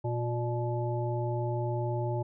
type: harmonic tone with a mistuned harmonic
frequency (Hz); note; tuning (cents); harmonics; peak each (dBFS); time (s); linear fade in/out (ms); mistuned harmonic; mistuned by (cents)
119.2; A#2; +39; 1 / 3 / 5 / 7; -30 / -35 / -37 / -38; 0.04-2.23; 10; 7; +53
effects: none